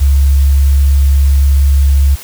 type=tone; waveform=sine; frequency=69.3 Hz; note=C#2; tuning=in tune; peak=-5 dBFS; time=0-2.16 s; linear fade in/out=20 ms; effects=white hiss -31 dBFS RMS until 2.23 s